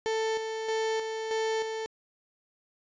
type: tone with tremolo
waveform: 35% pulse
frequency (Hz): 442.8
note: A4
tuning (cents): +11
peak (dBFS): -25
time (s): 0.06-1.86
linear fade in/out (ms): 0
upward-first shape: square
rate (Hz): 1.6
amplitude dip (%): 45
effects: resampled to 16000 Hz